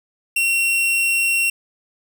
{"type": "tone", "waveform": "45% pulse", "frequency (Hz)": 2732, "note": "F7", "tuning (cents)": -39, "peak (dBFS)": -16, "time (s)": [0.36, 1.5], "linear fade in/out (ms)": 5, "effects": []}